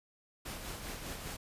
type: noise with tremolo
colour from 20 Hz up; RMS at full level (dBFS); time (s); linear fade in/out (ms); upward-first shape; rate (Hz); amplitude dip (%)
pink; -41; 0.45-1.37; 10; sine; 5; 40
effects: resampled to 32000 Hz